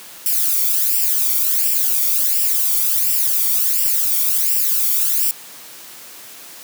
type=noise with flanger; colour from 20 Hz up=violet; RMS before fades=-17 dBFS; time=0.26-5.31 s; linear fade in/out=0 ms; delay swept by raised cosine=0.38 to 0.9 ms; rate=1.4 Hz; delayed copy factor=+0.95; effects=white hiss -38 dBFS RMS until 6.63 s + high-pass 150 Hz 12 dB/octave